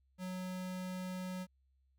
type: tone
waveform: square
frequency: 184.1 Hz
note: F#3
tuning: 8 cents flat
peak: -40 dBFS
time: 0.18-1.47 s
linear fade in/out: 50 ms
effects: added 66 Hz sine -70 dBFS peak until 1.98 s